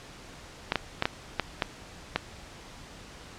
clicks, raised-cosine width 0.3 ms, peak -8 dBFS, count 7, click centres 0.721 / 0.757 / 1.024 / 1.055 / 1.397 / 1.622 / 2.16 s, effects pink hiss -47 dBFS RMS until 3.38 s + low-pass 7000 Hz 12 dB/octave

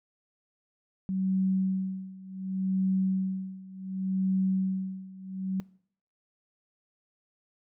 sine tone with tremolo, 189.4 Hz, F#3, 41 cents sharp, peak -23 dBFS, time 1.09-5.6 s, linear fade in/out 0 ms, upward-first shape sine, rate 0.68 Hz, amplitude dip 90%, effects noise-tail reverb RT60 0.6 s tail -22 dB re dry

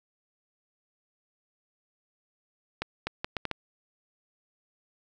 accelerating click train, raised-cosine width 0.3 ms, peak -14 dBFS, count 6, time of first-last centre 2.82-3.513 s, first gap 250 ms, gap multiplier 0.7, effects none

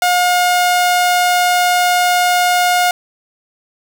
sawtooth tone, 716 Hz, F5, 43 cents sharp, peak -7 dBFS, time 0.02-2.91 s, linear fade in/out 2 ms, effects none

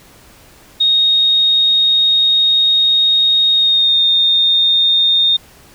sine tone with pitch glide, 3729 to 3663 Hz, A#7 to A#7, 0 to -31 cents, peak -9 dBFS, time 0.8-5.37 s, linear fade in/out 10 ms, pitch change -31 cents, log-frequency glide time 3.53-4.02 s, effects pink hiss -44 dBFS RMS until 5.74 s

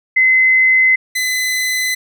sine / sawtooth tone pair in turn, 2047 / 2019 Hz, C7 / B6, -38 / +38 cents, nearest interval unison, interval 24 cents, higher first, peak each -8 / -12 dBFS, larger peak first, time 0.16-0.96 / 1.15-1.95 s, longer neither, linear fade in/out 10 ms, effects none

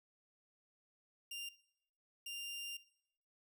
sawtooth tone bursts at uneven times, 2794 Hz, F7, in tune, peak -40 dBFS, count 2, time 1.31-1.49 / 2.26-2.77 s, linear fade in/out 5 ms, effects noise-tail reverb RT60 0.7 s tail -18 dB re dry

